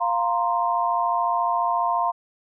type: chord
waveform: sine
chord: F suspended fourth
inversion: none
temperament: equal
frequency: 698.5 / 932.3 / 1046.5 Hz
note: F5 / Bb5 / C6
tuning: 0 / 0 / 0 cents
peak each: -24 dBFS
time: 0-2.12 s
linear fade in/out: 20 ms
effects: none